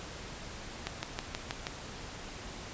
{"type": "click train", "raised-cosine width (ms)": 0.2, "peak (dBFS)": -16, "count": 6, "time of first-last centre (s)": [0.87, 1.669], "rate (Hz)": 6.26, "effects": ["pink hiss -44 dBFS RMS until 2.73 s", "resampled to 16000 Hz"]}